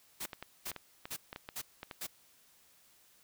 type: noise bursts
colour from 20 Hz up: white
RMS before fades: -40 dBFS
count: 5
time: 0.2-2.07 s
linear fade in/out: 10 ms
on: 62 ms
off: 390 ms
type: clicks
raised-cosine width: 0.3 ms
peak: -26 dBFS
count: 12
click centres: 0.252 / 0.332 / 0.426 / 0.669 / 0.716 / 0.763 / 1.055 / 1.329 / 1.361 / 1.489 / 1.831 / 1.912 s
effects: white hiss -65 dBFS RMS until 3.23 s